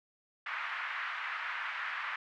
white band-pass noise, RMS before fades -38 dBFS, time 0.46-2.16 s, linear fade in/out 5 ms, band 1100 to 2100 Hz, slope 24 dB/octave, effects none

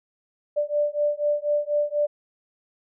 sine beating tone pair, 587.3 / 591.4 Hz, D5 / D5, 0 / +12 cents, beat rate 4.1 Hz, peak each -24 dBFS, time 0.56-2.07 s, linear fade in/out 20 ms, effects none

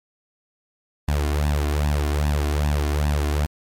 sawtooth tone with flanger, 73.7 Hz, D2, 7 cents sharp, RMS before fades -21 dBFS, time 1.08-3.46 s, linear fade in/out 0 ms, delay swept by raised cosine 1.1 to 2.9 ms, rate 2.5 Hz, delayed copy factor +0.75, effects MP3 64 kbps

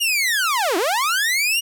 sawtooth linear two-way sweep, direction down then up, 2901 to 311.6 to 2901 Hz, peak -14 dBFS, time 0-1.61 s, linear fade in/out 20 ms, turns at 0.77 s, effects none

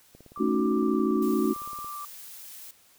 click train, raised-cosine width 2 ms, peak -36 dBFS, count 31, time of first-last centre 0.15-1.845 s, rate 17.7 Hz
sine tone with vibrato, 1174.7 Hz, D6, in tune, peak -35 dBFS, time 0.36-2.05 s, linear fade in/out 2 ms, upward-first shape sine, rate 0.92 Hz, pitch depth 11 cents each way
sine chord, D# half-diminished seventh, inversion second, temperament equal, 220 / 277.2 / 311.1 / 370 Hz, A3 / C#4 / D#4 / F#4, 0 / 0 / 0 / 0 cents, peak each -27 / -28 / -28 / -27 dBFS, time 0.39-1.54 s, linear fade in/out 20 ms
blue noise, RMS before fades -44 dBFS, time 1.22-2.71 s, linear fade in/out 2 ms
effects white hiss -59 dBFS RMS until 2.98 s

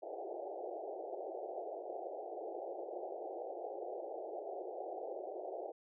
white band-pass noise, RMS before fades -44 dBFS, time 0.02-5.72 s, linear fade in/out 10 ms, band 340 to 780 Hz, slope 96 dB/octave, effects none

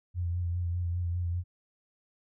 sine tone with vibrato, 87.31 Hz, F2, in tune, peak -28 dBFS, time 0.14-1.44 s, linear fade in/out 50 ms, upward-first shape sine, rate 5 Hz, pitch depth 35 cents each way, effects none

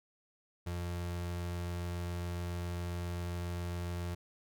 35% pulse tone, 87.31 Hz, F2, in tune, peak -34 dBFS, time 0.66-4.15 s, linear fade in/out 10 ms, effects none

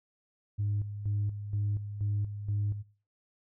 sine tone with tremolo, 102.9 Hz, G#2, 16 cents flat, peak -26 dBFS, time 0.58-2.83 s, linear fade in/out 20 ms, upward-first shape square, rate 2.1 Hz, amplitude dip 70%, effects noise-tail reverb RT60 0.4 s tail -21 dB re dry + tanh soft clip ceiling -24 dBFS

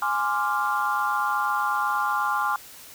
sine chord, D half-diminished seventh, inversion second, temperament equal, 830.6 / 1046.5 / 1174.7 / 1396.9 Hz, Ab5 / C6 / D6 / F6, 0 / 0 / 0 / 0 cents, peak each -27 dBFS, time 0.02-2.56 s, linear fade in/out 2 ms, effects tanh soft clip ceiling -12 dBFS + white hiss -45 dBFS RMS until 2.94 s

